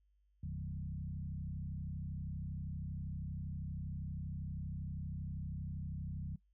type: tone with frequency modulation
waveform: sine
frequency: 116.5 Hz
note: A#2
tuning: 1 cent flat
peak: -39 dBFS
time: 0.43-6.36 s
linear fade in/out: 5 ms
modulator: 32.6 Hz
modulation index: 2
effects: noise-tail reverb RT60 0.1 s tail -19 dB re dry + added 50 Hz sine -70 dBFS peak until 6.53 s